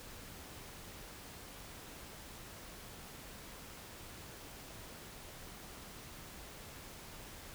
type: silence
effects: pink hiss -51 dBFS RMS until 7.54 s